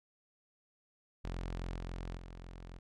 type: tone with level steps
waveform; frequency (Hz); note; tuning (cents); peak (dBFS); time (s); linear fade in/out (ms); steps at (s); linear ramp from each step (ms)
sawtooth; 43.65; F1; 0; -34 / -36 / -43; 1.24-2.79; 10; 1.75 / 2.16; 20
effects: low-pass 6000 Hz 12 dB/octave